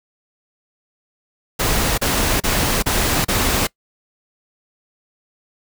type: noise bursts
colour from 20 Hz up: pink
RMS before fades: -18 dBFS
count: 5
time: 1.59-3.672 s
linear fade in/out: 10 ms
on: 390 ms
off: 33 ms
effects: noise-tail reverb RT60 0.1 s tail -23 dB re dry